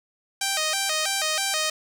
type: tone with vibrato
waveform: 5% pulse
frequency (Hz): 698.5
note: F5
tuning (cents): 0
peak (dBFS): -11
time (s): 0.41-1.7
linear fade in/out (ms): 5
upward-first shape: square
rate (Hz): 3.1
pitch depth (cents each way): 200
effects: none